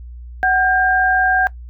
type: tone pair together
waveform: sine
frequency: 745.8 / 1600 Hz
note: F#5 / G6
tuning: +14 / +35 cents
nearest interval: octave + minor second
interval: 1321 cents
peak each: -15 dBFS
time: 0.43-1.47 s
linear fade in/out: 0 ms
effects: noise-tail reverb RT60 0.1 s tail -19 dB re dry + added 60 Hz sine -31 dBFS peak until 1.69 s